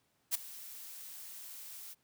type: noise with ADSR envelope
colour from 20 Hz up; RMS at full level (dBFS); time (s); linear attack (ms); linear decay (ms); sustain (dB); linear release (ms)
blue; -29; 0.31-1.95; 36; 11; -19; 30
effects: pink hiss -75 dBFS RMS until 2.03 s + high-pass 100 Hz 12 dB/octave